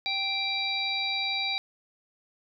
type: harmonic tone with a mistuned harmonic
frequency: 784 Hz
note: G5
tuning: in tune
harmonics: 1 / 3 / 5 / 6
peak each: -36 / -31 / -30 / -35 dBFS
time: 0.06-1.58 s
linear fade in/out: 0 ms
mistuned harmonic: 5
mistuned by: -22 cents
effects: none